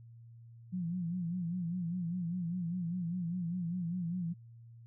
sine tone with vibrato, 174.61 Hz, F3, in tune, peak -33 dBFS, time 0.72-4.34 s, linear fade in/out 20 ms, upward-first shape sine, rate 5 Hz, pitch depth 96 cents each way, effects added 116 Hz sine -51 dBFS peak until 4.86 s

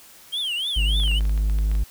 triangle tone with vibrato, 3133 Hz, G7, 2 cents flat, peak -22 dBFS, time 0.32-1.2 s, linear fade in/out 20 ms, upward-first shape triangle, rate 3.4 Hz, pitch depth 250 cents each way
triangle tone, 51.91 Hz, G#1, in tune, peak -16 dBFS, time 0.76-1.84 s, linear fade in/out 10 ms
clicks, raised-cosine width 0.3 ms, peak -25 dBFS, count 12, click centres 1 / 1.036 / 1.078 / 1.115 / 1.208 / 1.253 / 1.295 / 1.377 / 1.498 / 1.587 / 1.715 / 1.752 s
effects white hiss -48 dBFS RMS until 1.9 s

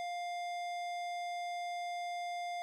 sine tone with tanh clipping, 702 Hz, F5, 9 cents sharp, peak -39 dBFS, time 0-2.62 s, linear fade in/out 0 ms, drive 17 dB, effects none

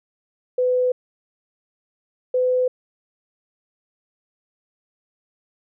sine tone pair in turn, 502 / 505.2 Hz, B4 / B4, +28 / +39 cents, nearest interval unison, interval 11 cents, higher second, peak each -16 dBFS, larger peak neither, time 0.58-0.92 / 2.34-2.68 s, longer neither, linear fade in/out 5 ms, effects none

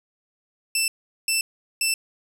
15% pulse tone bursts, 2663 Hz, E7, 17 cents sharp, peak -13 dBFS, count 3, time 0.75-1.94 s, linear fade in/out 2 ms, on 130 ms, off 400 ms, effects none

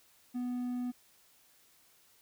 triangle tone, 246.9 Hz, B3, in tune, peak -31 dBFS, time 0.34-0.92 s, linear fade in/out 20 ms, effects white hiss -65 dBFS RMS until 2.21 s

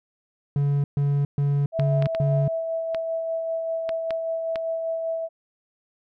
triangle tone bursts, 142.3 Hz, C#3, 46 cents sharp, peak -17 dBFS, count 5, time 0.56-2.48 s, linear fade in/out 2 ms, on 280 ms, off 130 ms
sine tone with tremolo, 655 Hz, E5, 11 cents flat, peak -23 dBFS, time 1.72-5.29 s, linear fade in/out 50 ms, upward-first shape sine, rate 5.1 Hz, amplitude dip 30%
clicks, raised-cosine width 0.3 ms, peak -16 dBFS, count 8, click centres 1.797 / 2.024 / 2.058 / 2.149 / 2.947 / 3.892 / 4.107 / 4.558 s
effects none

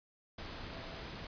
sine tone in noise, 660 Hz, E5, 2 cents sharp, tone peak -54 dBFS, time 0.72-1.03 s, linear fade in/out 5 ms, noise pink, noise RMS -45 dBFS, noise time 0.38-1.27 s, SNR -12 dB, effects resampled to 11025 Hz

